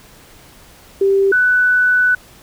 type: tone pair in turn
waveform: sine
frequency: 392 / 1491.2 Hz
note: G4 / F#6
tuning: 0 / +13 cents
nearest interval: octave + major seventh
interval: 2313 cents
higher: second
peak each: -10 dBFS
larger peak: neither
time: 1.01-1.32 / 1.32-2.15 s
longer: second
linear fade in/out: 5 ms
effects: pink hiss -44 dBFS RMS until 2.42 s

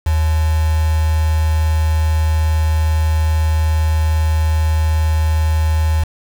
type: tone with quantisation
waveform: sine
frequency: 78.8 Hz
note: D#2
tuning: 23 cents sharp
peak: -12 dBFS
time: 0.06-6.04 s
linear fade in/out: 5 ms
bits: 4
effects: none

